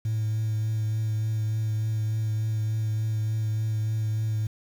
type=tone with vibrato; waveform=sine; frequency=109.2 Hz; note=A2; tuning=13 cents flat; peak=-22 dBFS; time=0.05-4.47 s; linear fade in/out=5 ms; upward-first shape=triangle; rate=3.4 Hz; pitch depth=20 cents each way; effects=tanh soft clip ceiling -22 dBFS + 8-bit